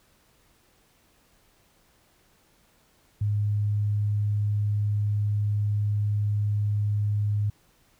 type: tone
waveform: sine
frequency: 103.83 Hz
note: G#2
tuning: in tune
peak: -22 dBFS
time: 3.21-7.5 s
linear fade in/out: 5 ms
effects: pink hiss -63 dBFS RMS until 7.99 s